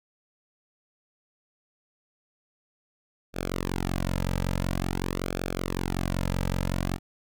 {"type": "tone with flanger", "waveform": "sawtooth", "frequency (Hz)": 45.31, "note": "F#1", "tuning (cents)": -36, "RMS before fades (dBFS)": -29, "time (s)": [3.33, 6.99], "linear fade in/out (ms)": 50, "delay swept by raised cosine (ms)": [1, 2.8], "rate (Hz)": 0.48, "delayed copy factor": -0.85, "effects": []}